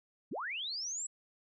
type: linear sweep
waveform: sine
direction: up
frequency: 121.4 to 7890 Hz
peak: -36 dBFS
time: 0.31-1.07 s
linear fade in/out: 10 ms
effects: none